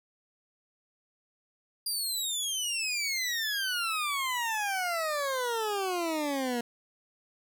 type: exponential sweep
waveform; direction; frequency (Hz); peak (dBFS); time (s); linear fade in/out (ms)
20% pulse; down; 4839 to 234; -24; 1.86-6.61; 5
effects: none